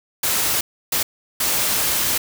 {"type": "noise bursts at uneven times", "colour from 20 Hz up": "white", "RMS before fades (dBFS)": -20, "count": 3, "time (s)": [[0.23, 0.61], [0.92, 1.03], [1.4, 2.18]], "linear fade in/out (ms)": 5, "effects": []}